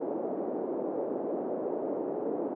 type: band-pass noise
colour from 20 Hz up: white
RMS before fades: -33 dBFS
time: 0-2.55 s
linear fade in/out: 20 ms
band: 260 to 560 Hz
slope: 24 dB/octave
effects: none